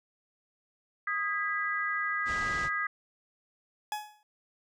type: chord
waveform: sine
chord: G# minor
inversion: second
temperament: equal with one note detuned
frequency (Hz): 1244.5 / 1637.4 / 1975.5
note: D#6 / G#6 / B6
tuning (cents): 0 / -25 / 0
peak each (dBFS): -33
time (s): 1.07-2.87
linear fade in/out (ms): 5
type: low-pass noise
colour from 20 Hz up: pink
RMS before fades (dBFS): -40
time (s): 2.25-2.7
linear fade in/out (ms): 50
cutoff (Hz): 7700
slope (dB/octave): 48
type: tone with exponential decay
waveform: 40% pulse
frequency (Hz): 844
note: G#5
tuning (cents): +28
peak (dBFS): -28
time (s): 3.92-4.23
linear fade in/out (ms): 1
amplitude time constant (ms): 67
effects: none